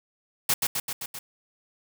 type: noise with echo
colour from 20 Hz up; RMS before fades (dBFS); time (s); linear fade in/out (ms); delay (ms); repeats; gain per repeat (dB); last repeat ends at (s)
white; -22; 0.49-0.54; 5; 130; 5; -3; 1.19
effects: none